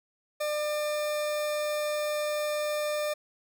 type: tone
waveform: 40% pulse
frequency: 599 Hz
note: D5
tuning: 34 cents sharp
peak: -27 dBFS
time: 0.4-3.14 s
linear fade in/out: 10 ms
effects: none